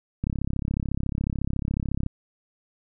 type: click train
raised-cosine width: 5 ms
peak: -14 dBFS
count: 63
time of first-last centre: 0.24-2.064 s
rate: 34 Hz
effects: none